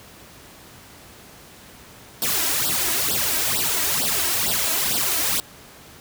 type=noise with flanger; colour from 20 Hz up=white; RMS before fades=-22 dBFS; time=2.22-5.4 s; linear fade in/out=0 ms; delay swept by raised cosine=0.22 to 3.12 ms; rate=2.2 Hz; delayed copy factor=+0.9; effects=pink hiss -45 dBFS RMS until 6 s + high-pass 60 Hz 12 dB/octave